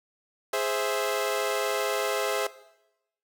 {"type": "chord", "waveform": "sawtooth", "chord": "Ab augmented", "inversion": "none", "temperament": "equal", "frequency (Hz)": [415.3, 523.3, 659.3], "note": ["Ab4", "C5", "E5"], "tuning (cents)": [0, 0, 0], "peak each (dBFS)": -26, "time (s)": [0.53, 2.47], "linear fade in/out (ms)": 5, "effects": ["noise-tail reverb RT60 0.9 s tail -18 dB re dry"]}